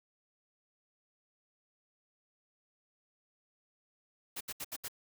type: noise bursts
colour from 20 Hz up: white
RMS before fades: -40 dBFS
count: 5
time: 4.36-4.884 s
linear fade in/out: 10 ms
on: 48 ms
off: 71 ms
effects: none